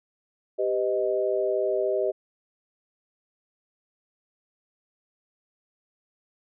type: chord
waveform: sine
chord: G augmented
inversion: none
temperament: equal with one note detuned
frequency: 392 / 505.1 / 622.3 Hz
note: G4 / B4 / D#5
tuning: 0 / +39 / 0 cents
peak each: -26 / -29 / -26 dBFS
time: 0.58-2.12 s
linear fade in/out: 20 ms
effects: none